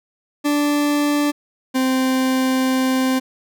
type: tone pair in turn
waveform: 40% pulse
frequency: 292.2 / 260.3 Hz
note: D4 / C4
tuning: -9 / -9 cents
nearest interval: major second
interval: 200 cents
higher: first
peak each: -15 dBFS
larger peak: neither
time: 0.44-1.32 / 1.74-3.2 s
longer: second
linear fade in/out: 20 ms
effects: none